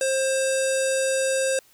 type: tone with low-pass filter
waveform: square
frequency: 531 Hz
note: C5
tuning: 25 cents sharp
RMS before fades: -23 dBFS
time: 0.01-1.59 s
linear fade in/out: 2 ms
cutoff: 8500 Hz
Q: 5.4
effects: white hiss -57 dBFS RMS until 1.73 s